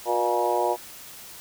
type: harmonic tone with a mistuned harmonic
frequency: 119.9 Hz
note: A#2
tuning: 49 cents sharp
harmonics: 3 / 4 / 5 / 6 / 7 / 8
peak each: -28 / -28 / -28 / -28 / -28 / -28 dBFS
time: 0.05-0.77 s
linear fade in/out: 50 ms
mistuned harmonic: 6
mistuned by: -37 cents
effects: white hiss -43 dBFS RMS until 1.4 s